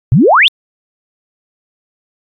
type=exponential sweep; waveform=sine; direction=up; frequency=107.5 to 3710 Hz; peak=-4 dBFS; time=0.12-0.48 s; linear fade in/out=0 ms; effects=AAC 64 kbps